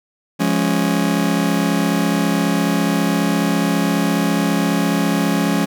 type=chord; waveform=40% pulse; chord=Db major; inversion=first; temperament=just; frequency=173.24 / 207.9 / 277.2 Hz; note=F3 / Ab3 / Db4; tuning=-14 / +2 / 0 cents; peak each=-19 dBFS; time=0.39-5.66 s; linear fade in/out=20 ms; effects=none